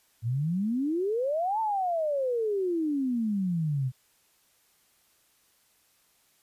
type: exponential two-way sweep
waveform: sine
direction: up then down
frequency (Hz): 108.9 to 906 to 124.1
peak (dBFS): -25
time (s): 0.22-3.92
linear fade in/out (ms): 50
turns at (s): 1.6
effects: white hiss -66 dBFS RMS until 6.42 s + resampled to 32000 Hz